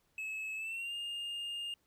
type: tone with pitch glide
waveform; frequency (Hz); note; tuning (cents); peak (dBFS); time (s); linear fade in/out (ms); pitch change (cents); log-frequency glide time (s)
triangle; 2588 to 2822; E7 to F7; -32 to +17; -36; 0.18-1.74; 2; +149; 0.56-0.94
effects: pink hiss -75 dBFS RMS until 1.86 s